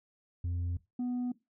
sine tone pair in turn, 87.31 / 246.9 Hz, F2 / B3, 0 / 0 cents, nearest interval octave + tritone, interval 1800 cents, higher second, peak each -28 dBFS, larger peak neither, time 0.44-0.77 / 0.99-1.32 s, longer neither, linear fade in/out 5 ms, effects noise-tail reverb RT60 0.2 s tail -19 dB re dry + tanh soft clip ceiling -30 dBFS

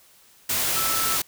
sine tone in noise, 1318.5 Hz, E6, in tune, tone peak -28 dBFS, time 0.76-1.17 s, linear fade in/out 5 ms, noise white, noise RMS -24 dBFS, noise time 0.49-1.22 s, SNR -7 dB, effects white hiss -55 dBFS RMS until 1.27 s

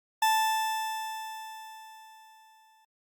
40% pulse tone with exponential decay, 880 Hz, A5, in tune, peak -20 dBFS, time 0.22-2.85 s, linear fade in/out 5 ms, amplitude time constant 570 ms, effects Opus 48 kbps

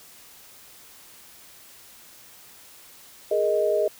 sine chord, Ab suspended second, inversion none, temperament equal, 415.3 / 466.2 / 622.3 Hz, Ab4 / Bb4 / Eb5, 0 / 0 / 0 cents, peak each -24 / -27 / -22 dBFS, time 3.31-3.88 s, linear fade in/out 5 ms, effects white hiss -49 dBFS RMS until 3.99 s

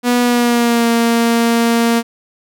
sawtooth tone with pitch glide, 243.8 to 232.5 Hz, B3 to A#3, -22 to -4 cents, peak -7 dBFS, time 0.03-2.03 s, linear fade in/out 50 ms, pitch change -82 cents, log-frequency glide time 0.21-0.88 s, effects none

